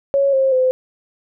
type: tone with pitch steps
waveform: sine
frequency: 554.4 / 533.7 / 513.7 Hz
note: C#5 / C5 / C5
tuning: 0 / +34 / -32 cents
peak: -12 dBFS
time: 0.14-0.71 s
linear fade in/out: 0 ms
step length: 190 ms
effects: none